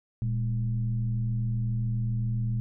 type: tone with frequency modulation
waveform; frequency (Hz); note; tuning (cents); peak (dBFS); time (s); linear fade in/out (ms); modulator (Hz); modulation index
sine; 116.54; A#2; 0; -25; 0.22-2.6; 0; 87.5; 0.55
effects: none